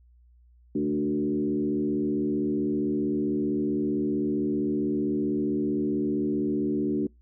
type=tone with frequency modulation; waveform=sine; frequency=293.7 Hz; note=D4; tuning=in tune; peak=-23 dBFS; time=0.75-7.07 s; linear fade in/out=5 ms; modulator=75.5 Hz; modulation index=1.2; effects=noise-tail reverb RT60 0.2 s tail -26 dB re dry + added 60 Hz sine -54 dBFS peak until 7.21 s